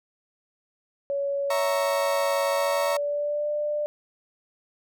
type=tone with pitch glide; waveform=sine; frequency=561 to 594.4 Hz; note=C#5 to D5; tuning=+21 to +21 cents; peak=-24 dBFS; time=1.1-3.86 s; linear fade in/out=0 ms; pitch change=+100 cents; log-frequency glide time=2.49-3.49 s
type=chord; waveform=35% pulse; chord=A# diminished; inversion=second; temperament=equal; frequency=659.3 / 932.3 / 1108.7 Hz; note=E5 / A#5 / C#6; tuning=0 / 0 / 0 cents; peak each=-27 / -28 / -30 dBFS; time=1.5-2.97 s; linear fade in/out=5 ms
effects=none